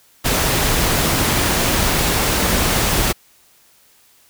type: noise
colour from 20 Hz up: pink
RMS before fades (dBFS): -17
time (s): 0.24-3.13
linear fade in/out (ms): 20
effects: white hiss -53 dBFS RMS until 4.29 s